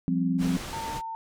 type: chord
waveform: sine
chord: F suspended second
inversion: none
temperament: equal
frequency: 174.61 / 196 / 261.6 Hz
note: F3 / G3 / C4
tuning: 0 / 0 / 0 cents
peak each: -26 / -31 / -26 dBFS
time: 0.08-0.57 s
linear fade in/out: 0 ms
type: low-pass noise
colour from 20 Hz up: pink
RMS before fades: -37 dBFS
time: 0.38-1.02 s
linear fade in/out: 50 ms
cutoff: 9000 Hz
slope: 12 dB/octave
type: tone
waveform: sine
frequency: 900 Hz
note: A5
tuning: 39 cents sharp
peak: -32 dBFS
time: 0.73-1.15 s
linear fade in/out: 0 ms
effects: none